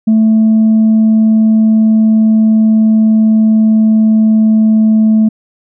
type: tone with pitch glide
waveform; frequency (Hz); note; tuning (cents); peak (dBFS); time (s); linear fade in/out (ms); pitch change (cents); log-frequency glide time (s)
sine; 219.9 to 218.3; A3 to A3; -1 to -13; -3; 0.07-5.29; 10; -12; 0.44-5
effects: tanh soft clip ceiling -3 dBFS